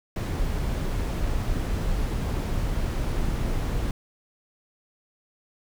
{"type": "noise", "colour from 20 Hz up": "brown", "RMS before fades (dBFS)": -26, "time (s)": [0.16, 3.91], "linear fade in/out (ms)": 2, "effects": []}